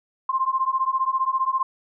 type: beating tone pair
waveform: sine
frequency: 1046.5 / 1061.5 Hz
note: C6 / C6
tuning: 0 / +25 cents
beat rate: 15 Hz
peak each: -23 dBFS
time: 0.29-1.63 s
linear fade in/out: 5 ms
effects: none